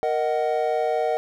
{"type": "chord", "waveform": "triangle", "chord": "D# minor", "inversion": "second", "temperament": "just", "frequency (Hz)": [466.7, 622.3, 746.7], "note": ["A#4", "D#5", "F#5"], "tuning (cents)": [2, 0, 16], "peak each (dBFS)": -23, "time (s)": [0.03, 1.17], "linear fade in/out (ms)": 0, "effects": []}